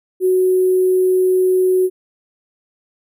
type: tone with sample-and-hold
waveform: sine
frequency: 370.4 Hz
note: F#4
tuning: 2 cents sharp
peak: -11 dBFS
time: 0.2-1.9 s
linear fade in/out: 50 ms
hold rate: 11025 Hz
effects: none